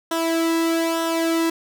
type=tone with flanger; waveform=sawtooth; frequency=329.6 Hz; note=E4; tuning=in tune; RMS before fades=-21 dBFS; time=0.11-1.5 s; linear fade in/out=5 ms; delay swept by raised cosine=0.43 to 1.35 ms; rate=1.1 Hz; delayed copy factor=-0.65; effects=none